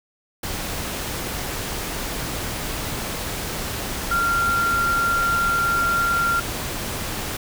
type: tone in noise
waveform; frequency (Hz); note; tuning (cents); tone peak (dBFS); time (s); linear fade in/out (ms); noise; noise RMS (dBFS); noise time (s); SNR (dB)
sine; 1383; F6; -17; -18; 4.11-6.4; 5; pink; -28; 0.43-7.37; +7
effects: none